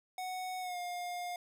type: tone with pitch glide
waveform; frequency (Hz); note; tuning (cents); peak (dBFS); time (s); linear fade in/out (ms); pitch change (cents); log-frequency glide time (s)
square; 740 to 709.9; F#5 to F5; 0 to +28; -38; 0.18-1.36; 2; -72; 0.6-0.78
effects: none